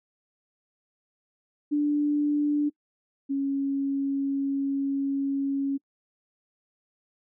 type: tone pair in turn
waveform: sine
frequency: 293.7 / 276.1 Hz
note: D4 / C#4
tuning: 0 / -7 cents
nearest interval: minor second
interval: 107 cents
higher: first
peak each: -21 / -24 dBFS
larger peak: first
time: 1.71-2.7 / 3.29-5.78 s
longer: second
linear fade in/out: 20 ms
effects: noise-tail reverb RT60 0.1 s tail -25 dB re dry

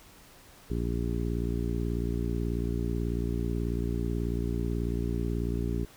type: harmonic tone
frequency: 58.27 Hz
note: A#1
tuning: in tune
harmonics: 1 / 2 / 3 / 4 / 5 / 6 / 7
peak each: -31 / -34 / -36 / -37 / -38 / -39 / -39 dBFS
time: 0.7-5.85 s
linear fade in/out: 5 ms
effects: pink hiss -54 dBFS RMS until 5.96 s

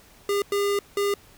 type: tone bursts at uneven times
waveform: square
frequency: 403.9 Hz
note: G#4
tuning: 48 cents flat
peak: -22 dBFS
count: 3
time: 0.29-0.42 / 0.52-0.79 / 0.97-1.14 s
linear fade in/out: 2 ms
effects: pink hiss -53 dBFS RMS until 1.37 s

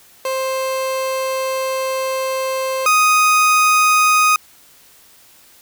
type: tone pair in turn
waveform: 30% pulse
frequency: 526 / 1247.1 Hz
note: C5 / D#6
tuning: +9 / +4 cents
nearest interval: octave + minor third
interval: 1495 cents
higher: second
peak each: -16 / -8 dBFS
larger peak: second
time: 0.25-2.86 / 2.86-4.36 s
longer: first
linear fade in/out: 2 ms
effects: white hiss -48 dBFS RMS until 5.61 s

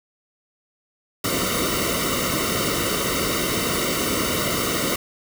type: noise with comb filter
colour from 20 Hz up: pink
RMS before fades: -23 dBFS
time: 1.24-4.96 s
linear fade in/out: 5 ms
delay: 1.2 ms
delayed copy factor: -0.95
effects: none

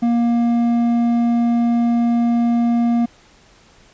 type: tone with hard clipping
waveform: sine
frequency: 235.7 Hz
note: A#3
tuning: 19 cents sharp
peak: -15 dBFS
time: 0.02-3.06 s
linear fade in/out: 10 ms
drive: 6 dB
effects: pink hiss -50 dBFS RMS until 3.93 s + resampled to 16000 Hz

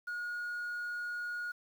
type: tone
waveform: sine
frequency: 1441 Hz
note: F#6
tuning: 46 cents flat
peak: -33 dBFS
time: 0.07-1.52 s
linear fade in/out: 10 ms
effects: tanh soft clip ceiling -35 dBFS + 10-bit

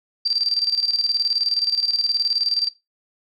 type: tone with tremolo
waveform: sine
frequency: 4699 Hz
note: D8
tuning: in tune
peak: -16 dBFS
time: 0.25-2.69 s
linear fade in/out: 10 ms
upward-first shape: square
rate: 19 Hz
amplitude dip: 65%
effects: noise-tail reverb RT60 0.2 s tail -18 dB re dry

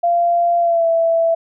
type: tone with pitch glide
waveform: sine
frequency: 690 to 663 Hz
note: F5 to E5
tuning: -21 to +10 cents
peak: -12 dBFS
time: 0.03-1.35 s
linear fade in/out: 10 ms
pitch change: -69 cents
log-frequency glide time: 0.59-0.87 s
effects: none

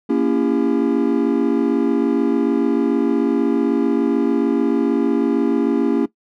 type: chord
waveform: triangle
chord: A# diminished seventh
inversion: none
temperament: just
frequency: 233.1 / 279.7 / 335.6 / 402.8 Hz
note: A#3 / C#4 / E4 / G4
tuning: 0 / +16 / +31 / +47 cents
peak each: -18 / -16 / -19 / -21 dBFS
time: 0.09-6.06 s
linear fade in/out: 10 ms
effects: noise-tail reverb RT60 0.1 s tail -18 dB re dry

